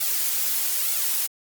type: noise with flanger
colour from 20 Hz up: blue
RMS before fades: -24 dBFS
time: 0-1.27 s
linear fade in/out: 10 ms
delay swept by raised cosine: 1.4 to 4.8 ms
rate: 1.1 Hz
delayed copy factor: +0.75
effects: Opus 48 kbps